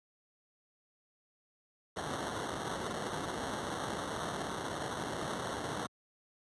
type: noise with sample-and-hold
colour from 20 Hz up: white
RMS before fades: -38 dBFS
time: 1.96-5.87 s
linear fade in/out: 10 ms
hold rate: 2450 Hz
effects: high-pass 80 Hz 12 dB/octave + resampled to 24000 Hz